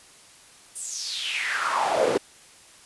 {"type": "noise with high-pass filter sweep", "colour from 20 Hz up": "brown", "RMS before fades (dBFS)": -26, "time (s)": [0.75, 2.18], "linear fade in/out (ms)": 10, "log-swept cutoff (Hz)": [9500, 390], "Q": 5.5, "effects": ["white hiss -51 dBFS RMS until 2.85 s", "resampled to 24000 Hz"]}